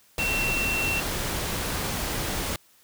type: tone in noise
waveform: sine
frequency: 2711 Hz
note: E7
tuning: 48 cents sharp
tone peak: -25 dBFS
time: 0.19-1 s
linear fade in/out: 2 ms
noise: pink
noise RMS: -29 dBFS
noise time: 0.18-2.56 s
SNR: +1 dB
effects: white hiss -59 dBFS RMS until 2.83 s